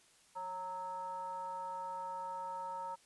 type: tone with frequency modulation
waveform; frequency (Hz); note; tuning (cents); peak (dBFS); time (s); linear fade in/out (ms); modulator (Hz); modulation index
sine; 924; A#5; -16; -39; 0.35-2.96; 20; 376; 0.62
effects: white hiss -66 dBFS RMS until 3.05 s + resampled to 24000 Hz